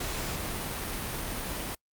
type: noise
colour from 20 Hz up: pink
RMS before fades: -34 dBFS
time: 0-1.75 s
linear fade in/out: 5 ms
effects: noise-tail reverb RT60 0.1 s tail -25 dB re dry + Opus 48 kbps